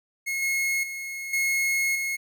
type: tone with level steps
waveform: 45% pulse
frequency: 2166 Hz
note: C#7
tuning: 41 cents flat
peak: -26 / -23 / -32 / -22 / -26 dBFS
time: 0.26-2.17 s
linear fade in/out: 20 ms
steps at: 0.42 / 0.83 / 1.33 / 1.95 s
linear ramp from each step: 5 ms
effects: none